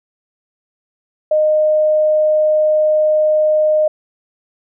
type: tone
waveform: sine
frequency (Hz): 615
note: D#5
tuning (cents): -20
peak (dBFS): -10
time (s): 1.31-3.88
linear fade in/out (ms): 5
effects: none